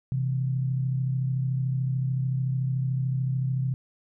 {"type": "tone pair together", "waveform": "sine", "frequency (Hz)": [129.3, 162.91], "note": ["C3", "E3"], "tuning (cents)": [-20, -20], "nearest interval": "major third", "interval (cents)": 400, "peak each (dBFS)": [-24, -33], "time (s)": [0.12, 3.74], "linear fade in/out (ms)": 0, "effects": []}